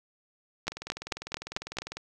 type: two click trains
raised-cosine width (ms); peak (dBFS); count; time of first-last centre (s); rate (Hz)
0.2; -11 / -20; 6 / 27; 0.68-1.786 / 0.67-1.97; 4.52 / 20
effects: none